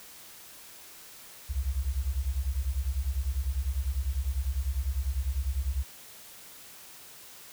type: beating tone pair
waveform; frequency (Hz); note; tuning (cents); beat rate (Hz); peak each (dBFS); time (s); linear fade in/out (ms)
sine; 61.74 / 71.74; B1 / D2; 0 / -40; 10; -30; 1.49-5.84; 20
effects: white hiss -49 dBFS RMS until 7.52 s